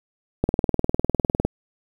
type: click train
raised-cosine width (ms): 2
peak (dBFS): -5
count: 21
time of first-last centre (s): 0.44-1.45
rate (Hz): 19.8
effects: 7-bit